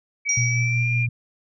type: tone with pitch glide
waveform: sine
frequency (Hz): 2276 to 2396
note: C#7 to D7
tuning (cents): +45 to +34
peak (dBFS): -23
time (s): 0.25-1.07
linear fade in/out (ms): 20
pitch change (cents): +89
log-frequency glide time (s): 0.47-0.88
type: tone with exponential decay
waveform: sine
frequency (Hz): 5720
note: F8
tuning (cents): +41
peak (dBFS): -18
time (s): 0.29-1.03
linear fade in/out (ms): 2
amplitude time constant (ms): 160
type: tone with tremolo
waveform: sine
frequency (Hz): 119.4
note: A#2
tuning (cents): +42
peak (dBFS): -19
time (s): 0.37-1.09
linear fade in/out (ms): 5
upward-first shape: sine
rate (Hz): 5.3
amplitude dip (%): 25
effects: none